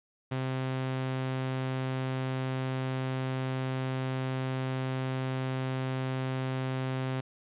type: tone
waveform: sawtooth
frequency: 130.81 Hz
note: C3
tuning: in tune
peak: -26 dBFS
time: 0.31-7.21 s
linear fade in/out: 10 ms
effects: resampled to 8000 Hz + 10-bit